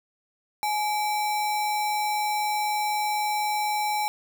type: tone with sample-and-hold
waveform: sine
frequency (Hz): 842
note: G#5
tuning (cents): +24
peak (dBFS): -23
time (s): 0.63-4.08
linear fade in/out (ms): 0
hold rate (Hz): 3150
effects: none